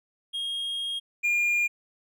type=tone pair in turn; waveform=triangle; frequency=3253 / 2413 Hz; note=G#7 / D7; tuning=-37 / +46 cents; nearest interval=perfect fourth; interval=517 cents; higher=first; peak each=-27 / -20 dBFS; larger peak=second; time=0.33-1 / 1.23-1.68 s; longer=first; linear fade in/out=20 ms; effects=none